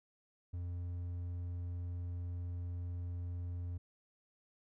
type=tone; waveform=triangle; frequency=87.8 Hz; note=F2; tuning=10 cents sharp; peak=-36 dBFS; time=0.53-3.78 s; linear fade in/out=10 ms; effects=none